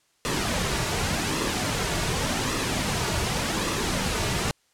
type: noise with flanger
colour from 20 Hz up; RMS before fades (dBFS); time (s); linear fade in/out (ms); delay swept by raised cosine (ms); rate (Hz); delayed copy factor
pink; -26; 0.25-4.51; 0; 1.3 to 3.9; 0.87; -0.5
effects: white hiss -66 dBFS RMS until 4.73 s + low-pass 9000 Hz 12 dB/octave